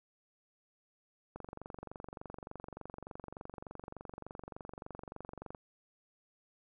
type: click train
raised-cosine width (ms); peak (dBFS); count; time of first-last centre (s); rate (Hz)
1; -30; 99; 1.36-5.548; 23.4
effects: none